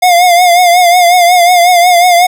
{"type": "tone with vibrato", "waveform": "square", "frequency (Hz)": 708, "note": "F5", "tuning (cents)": 23, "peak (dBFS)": -4, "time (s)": [0.02, 2.27], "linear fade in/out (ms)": 10, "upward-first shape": "triangle", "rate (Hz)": 5.5, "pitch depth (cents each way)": 70, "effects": []}